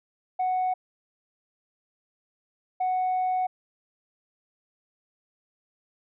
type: tone bursts at uneven times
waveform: sine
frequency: 740 Hz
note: F#5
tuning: in tune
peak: -21 dBFS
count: 2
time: 0.39-0.74 / 2.8-3.47 s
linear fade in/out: 10 ms
effects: tanh soft clip ceiling -21 dBFS